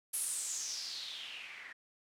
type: noise with low-pass filter sweep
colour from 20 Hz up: blue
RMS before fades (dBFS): -41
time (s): 0.13-1.73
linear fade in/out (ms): 10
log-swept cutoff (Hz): 11000 to 1800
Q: 5
effects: none